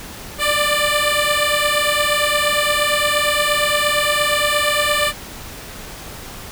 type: beating tone pair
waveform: 10% pulse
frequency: 587.3 / 595.9 Hz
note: D5 / D5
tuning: 0 / +25 cents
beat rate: 8.6 Hz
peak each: -10 dBFS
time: 0.38-5.13 s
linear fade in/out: 50 ms
effects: pink hiss -34 dBFS RMS until 6.51 s